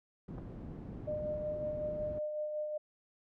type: low-pass noise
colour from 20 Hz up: white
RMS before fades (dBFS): -45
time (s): 0.28-2.19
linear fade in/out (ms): 5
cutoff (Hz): 220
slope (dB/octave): 12
type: clicks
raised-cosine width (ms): 1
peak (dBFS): -36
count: 2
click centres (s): 0.381 / 0.385
type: tone with tremolo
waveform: sine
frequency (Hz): 605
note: D#5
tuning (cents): -49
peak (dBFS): -33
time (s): 1.07-2.78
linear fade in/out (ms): 10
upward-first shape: sine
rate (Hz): 5.4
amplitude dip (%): 35
effects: none